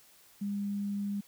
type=tone; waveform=sine; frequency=202 Hz; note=G#3; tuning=48 cents flat; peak=-31 dBFS; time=0.41-1.21 s; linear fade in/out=10 ms; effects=white hiss -60 dBFS RMS until 1.27 s